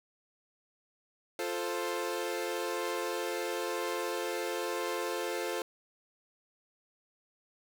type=chord; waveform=sawtooth; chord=F major; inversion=none; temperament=equal; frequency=349.2 / 440 / 523.3 Hz; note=F4 / A4 / C5; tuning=0 / 0 / 0 cents; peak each=-33 dBFS; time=1.39-5.62 s; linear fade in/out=2 ms; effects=none